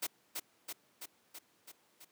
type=noise with echo; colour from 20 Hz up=white; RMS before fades=-36 dBFS; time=0.02-0.07 s; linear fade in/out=10 ms; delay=330 ms; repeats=6; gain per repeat=-3 dB; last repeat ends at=2.05 s; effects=pink hiss -70 dBFS RMS until 2.11 s + high-pass 200 Hz 12 dB/octave